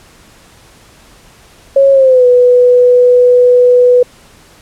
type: tone with pitch glide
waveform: sine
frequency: 548 to 493.9 Hz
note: C#5 to B4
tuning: -20 to 0 cents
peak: -3 dBFS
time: 1.76-4.03 s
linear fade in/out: 5 ms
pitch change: -180 cents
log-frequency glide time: 1.92-2.26 s
effects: pink hiss -42 dBFS RMS until 4.61 s + low-pass 11000 Hz 12 dB/octave